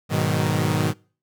sawtooth chord, G# minor seventh, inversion none, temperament equal with one note detuned, 103.83 / 123.47 / 155.56 / 187.47 Hz, G#2 / B2 / D#3 / F#3, 0 / 0 / 0 / +23 cents, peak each -21 / -22 / -19 / -24 dBFS, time 0.09-0.94 s, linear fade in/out 50 ms, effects noise-tail reverb RT60 0.4 s tail -25 dB re dry

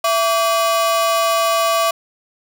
45% pulse ring-modulated tone, 907 Hz, A#5, 48 cents flat, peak -11 dBFS, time 0.04-1.91 s, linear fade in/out 5 ms, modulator 241 Hz, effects none

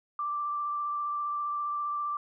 sine tone with vibrato, 1174.7 Hz, D6, in tune, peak -29 dBFS, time 0.19-2.17 s, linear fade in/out 2 ms, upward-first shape sine, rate 15 Hz, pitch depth 12 cents each way, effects none

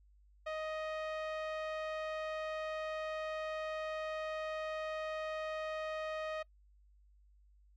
sawtooth tone with low-pass filter, 625 Hz, D#5, 8 cents sharp, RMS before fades -40 dBFS, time 0.46-6.43 s, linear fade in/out 10 ms, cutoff 2800 Hz, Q 0.75, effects noise-tail reverb RT60 0.1 s tail -24 dB re dry + added 50 Hz sine -62 dBFS peak until 7.76 s

